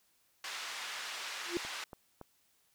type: band-pass noise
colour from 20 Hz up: pink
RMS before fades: -42 dBFS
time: 0.44-1.84 s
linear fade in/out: 2 ms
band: 1300 to 5600 Hz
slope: 12 dB/octave
type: tone with exponential growth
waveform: sine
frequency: 345.7 Hz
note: F4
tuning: 18 cents flat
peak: -27 dBFS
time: 1.44-1.57 s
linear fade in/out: 0 ms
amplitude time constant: 28 ms
type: click train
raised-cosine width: 1 ms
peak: -32 dBFS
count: 3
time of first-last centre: 1.65-2.213 s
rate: 3.55 Hz
effects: white hiss -72 dBFS RMS until 2.74 s